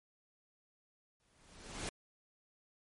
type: noise with exponential growth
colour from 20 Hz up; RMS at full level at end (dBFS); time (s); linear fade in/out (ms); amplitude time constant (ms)
pink; -38; 1.2-1.89; 0; 150
effects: MP3 48 kbps

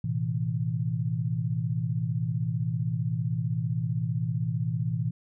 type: tone cluster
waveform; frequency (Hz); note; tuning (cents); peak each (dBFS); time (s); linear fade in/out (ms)
sine; 111.8 / 127.3 / 162.8; A2 / C3 / E3; +28 / -47 / -21; -30; 0.04-5.11; 5
effects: none

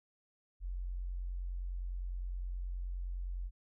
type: tone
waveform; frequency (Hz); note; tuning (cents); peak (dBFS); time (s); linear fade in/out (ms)
sine; 44.84; F1; +46; -36; 0.6-3.51; 50
effects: none

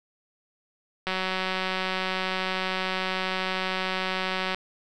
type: click train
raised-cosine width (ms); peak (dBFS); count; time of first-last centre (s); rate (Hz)
0.3; -12; 651; 1.07-4.546; 187
effects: none

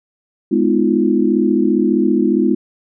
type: chord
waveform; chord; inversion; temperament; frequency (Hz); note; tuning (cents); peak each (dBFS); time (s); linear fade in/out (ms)
sine; F half-diminished seventh; first; just; 209.5 / 251.4 / 314.3 / 349.2; Ab3 / Cb4 / Eb4 / F4; +15 / +31 / +18 / 0; -17; 0.51-2.55; 10
effects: none

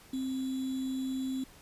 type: tone with sample-and-hold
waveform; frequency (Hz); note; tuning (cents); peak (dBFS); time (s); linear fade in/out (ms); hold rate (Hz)
sine; 262.6; C4; +6; -31; 0.13-1.44; 5; 3675
effects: pink hiss -56 dBFS RMS until 1.61 s + resampled to 32000 Hz

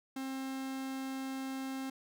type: tone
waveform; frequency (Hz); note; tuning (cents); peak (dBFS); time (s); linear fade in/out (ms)
45% pulse; 266.1; C4; +29; -37; 0.16-1.9; 5
effects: none

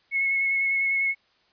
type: tone with vibrato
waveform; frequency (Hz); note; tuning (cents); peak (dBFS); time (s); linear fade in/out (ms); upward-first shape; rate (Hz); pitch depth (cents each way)
sine; 2185; C#7; -26; -21; 0.11-1.15; 50; square; 10; 11
effects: white hiss -64 dBFS RMS until 1.52 s + resampled to 11025 Hz

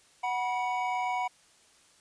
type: tone cluster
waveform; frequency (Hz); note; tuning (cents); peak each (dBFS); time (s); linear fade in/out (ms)
triangle; 741 / 973 / 2251; F#5 / B5 / C#7; +2 / -26 / +26; -29 / -30 / -36; 0.23-1.28; 10
effects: white hiss -61 dBFS RMS until 2 s + resampled to 22050 Hz

